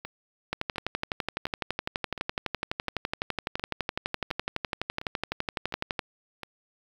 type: two click trains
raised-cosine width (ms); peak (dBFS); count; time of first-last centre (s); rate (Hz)
0.3; -21 / -12; 10 / 66; 0.05-6.433 / 0.53-5.992; 1.41 / 11.9
effects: 7-bit